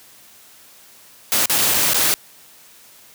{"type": "noise with dropouts", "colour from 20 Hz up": "white", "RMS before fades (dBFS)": -17, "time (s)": [1.32, 2.14], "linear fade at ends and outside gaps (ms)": 0, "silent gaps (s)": [[1.457, 1.497], [1.582, 1.586], [1.739, 1.743], [1.934, 1.944]], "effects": ["white hiss -47 dBFS RMS until 3.14 s", "high-pass 80 Hz 12 dB/octave"]}